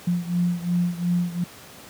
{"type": "beating tone pair", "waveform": "sine", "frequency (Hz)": [174.61, 177.41], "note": ["F3", "F3"], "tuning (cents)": [0, 28], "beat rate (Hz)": 2.8, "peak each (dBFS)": [-22, -25], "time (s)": [0.07, 1.44], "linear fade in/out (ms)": 5, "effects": ["pink hiss -44 dBFS RMS until 1.89 s", "high-pass 100 Hz 12 dB/octave"]}